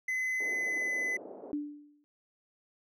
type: tone with pitch glide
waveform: triangle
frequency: 2031 to 2015 Hz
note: B6 to B6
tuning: +48 to +34 cents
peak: -28 dBFS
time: 0.08-1.17 s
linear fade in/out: 5 ms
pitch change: -14 cents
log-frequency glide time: 0.42-0.87 s
type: band-pass noise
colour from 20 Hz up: pink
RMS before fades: -46 dBFS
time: 0.4-1.52 s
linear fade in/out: 5 ms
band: 330 to 610 Hz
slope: 24 dB/octave
type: tone with exponential decay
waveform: sine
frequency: 293.7 Hz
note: D4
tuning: in tune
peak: -28 dBFS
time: 1.53-2.04 s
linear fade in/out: 0 ms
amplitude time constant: 110 ms
effects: none